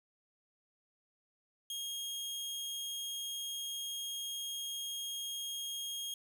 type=tone; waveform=sawtooth; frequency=3253 Hz; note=G#7; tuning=37 cents flat; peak=-35 dBFS; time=1.7-6.14 s; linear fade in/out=2 ms; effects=none